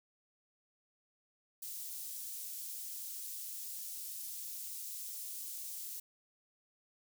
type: high-pass noise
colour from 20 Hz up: white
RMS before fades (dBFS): -44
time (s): 1.62-6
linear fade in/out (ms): 5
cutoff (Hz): 6300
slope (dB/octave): 12
effects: none